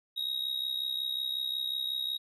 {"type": "tone with amplitude modulation", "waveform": "triangle", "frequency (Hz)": 3782, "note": "A#7", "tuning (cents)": 24, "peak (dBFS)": -26, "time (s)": [0.16, 2.18], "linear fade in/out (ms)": 20, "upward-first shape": "sine", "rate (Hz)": 65.5, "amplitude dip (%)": 75, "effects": ["resampled to 32000 Hz"]}